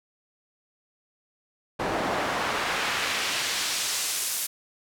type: noise with band-pass filter sweep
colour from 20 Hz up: pink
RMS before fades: -28 dBFS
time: 1.79-4.47 s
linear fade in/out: 10 ms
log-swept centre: 570 to 11000 Hz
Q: 0.72
effects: none